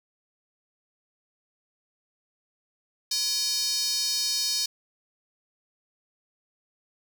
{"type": "tone with high-pass filter", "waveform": "square", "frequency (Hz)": 340.2, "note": "F4", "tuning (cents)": -45, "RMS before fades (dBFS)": -27, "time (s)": [3.11, 4.66], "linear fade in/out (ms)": 5, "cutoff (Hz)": 4800, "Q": 4.7, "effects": []}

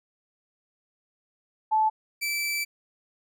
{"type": "tone pair in turn", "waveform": ["sine", "sawtooth"], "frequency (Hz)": [870, 2323], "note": ["A5", "D7"], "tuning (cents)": [-20, -20], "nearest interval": "octave + perfect fourth", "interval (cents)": 1700, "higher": "second", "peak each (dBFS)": [-19, -23], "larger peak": "first", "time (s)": [[1.71, 1.9], [2.21, 2.65]], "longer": "second", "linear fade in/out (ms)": 20, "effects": []}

